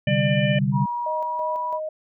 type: chord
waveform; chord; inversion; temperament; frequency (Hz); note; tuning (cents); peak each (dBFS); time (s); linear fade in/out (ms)
sine; C suspended second; none; equal; 130.81 / 146.83 / 196; C3 / D3 / G3; 0 / 0 / 0; -23; 0.07-0.86; 5
type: harmonic tone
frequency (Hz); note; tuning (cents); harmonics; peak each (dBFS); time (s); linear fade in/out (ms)
597; D5; +28; 1 / 3 / 4 / 5; -24 / -29 / -30 / -31; 0.07-0.59; 5
type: tone with pitch glide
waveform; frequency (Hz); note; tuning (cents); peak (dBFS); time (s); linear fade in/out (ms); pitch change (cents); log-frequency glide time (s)
sine; 959 to 977.5; A#5 to B5; +49 to -18; -24; 0.72-1.8; 50; +33; 1.22-1.57
type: tone with tremolo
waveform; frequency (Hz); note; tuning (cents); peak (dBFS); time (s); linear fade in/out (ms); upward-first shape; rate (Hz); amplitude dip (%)
sine; 622.3; D#5; 0; -26; 1.06-1.89; 5; square; 3; 60
effects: none

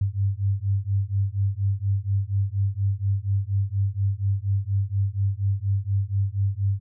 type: beating tone pair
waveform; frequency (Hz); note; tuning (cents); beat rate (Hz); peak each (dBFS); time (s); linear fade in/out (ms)
sine; 96.9 / 101.1; G2 / G#2; -20 / -46; 4.2; -24; 0.01-6.8; 5
effects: none

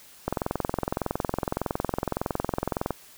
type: click train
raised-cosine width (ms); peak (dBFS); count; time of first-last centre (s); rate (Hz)
1; -11; 58; 0.28-2.907; 21.7
effects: white hiss -51 dBFS RMS until 3.17 s

